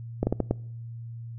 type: slowing click train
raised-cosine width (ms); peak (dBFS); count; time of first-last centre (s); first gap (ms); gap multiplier
2; -10; 5; 0.23-0.51; 40; 1.39
effects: noise-tail reverb RT60 0.7 s tail -24 dB re dry + added 116 Hz sine -36 dBFS peak until 1.38 s